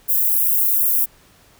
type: high-pass noise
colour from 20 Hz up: white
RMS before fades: -17 dBFS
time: 0.08-1.06 s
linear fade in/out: 20 ms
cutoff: 12000 Hz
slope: 24 dB/octave
effects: pink hiss -52 dBFS RMS until 1.59 s